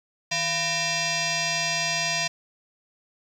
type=tone with frequency modulation; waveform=sine; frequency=1527 Hz; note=G6; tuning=46 cents flat; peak=-22 dBFS; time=0.31-2.28 s; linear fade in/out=10 ms; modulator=843 Hz; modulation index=5.7; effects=tanh soft clip ceiling -18 dBFS + 9-bit